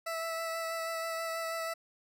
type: tone with vibrato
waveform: 20% pulse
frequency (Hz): 657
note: E5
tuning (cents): -6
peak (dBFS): -29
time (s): 0.06-1.74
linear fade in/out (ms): 10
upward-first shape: sine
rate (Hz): 6.2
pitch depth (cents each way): 13
effects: none